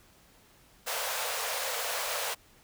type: high-pass noise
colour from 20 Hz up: pink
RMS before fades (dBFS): -33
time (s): 0.86-2.35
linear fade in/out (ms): 20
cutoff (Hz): 460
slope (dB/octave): 96
effects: pink hiss -60 dBFS RMS until 2.63 s